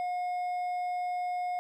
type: tone with hard clipping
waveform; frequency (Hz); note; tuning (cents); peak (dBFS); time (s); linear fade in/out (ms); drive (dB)
triangle; 719; F#5; -50; -31; 0-1.59; 0; 7
effects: none